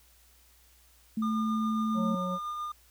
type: tone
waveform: sine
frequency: 220 Hz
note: A3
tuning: in tune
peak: -27 dBFS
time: 1.17-2.15 s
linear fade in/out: 5 ms
type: tone with tremolo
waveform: triangle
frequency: 1211 Hz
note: D#6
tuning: 47 cents flat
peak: -30 dBFS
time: 1.22-2.72 s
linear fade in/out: 5 ms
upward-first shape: sine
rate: 7.3 Hz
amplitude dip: 25%
type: harmonic tone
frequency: 182.5 Hz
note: F#3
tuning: 24 cents flat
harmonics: 1 / 3 / 5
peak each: -32 / -36 / -47 dBFS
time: 1.94-2.39 s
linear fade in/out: 50 ms
effects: added 60 Hz sine -62 dBFS peak until 2.9 s + white hiss -62 dBFS RMS until 2.9 s